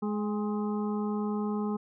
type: harmonic tone with a mistuned harmonic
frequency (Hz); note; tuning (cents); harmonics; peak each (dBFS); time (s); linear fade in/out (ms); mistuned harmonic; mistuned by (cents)
209.9; G#3; +19; 1 / 2 / 4 / 5 / 6; -29 / -35 / -41 / -43 / -45; 0.02-1.77; 10; 4; -39
effects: none